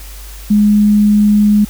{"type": "tone", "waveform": "sine", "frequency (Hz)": 208.5, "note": "G#3", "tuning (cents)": 7, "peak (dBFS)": -6, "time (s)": [0.5, 1.65], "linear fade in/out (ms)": 10, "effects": ["added 50 Hz sine -29 dBFS peak until 1.69 s", "white hiss -36 dBFS RMS until 1.69 s"]}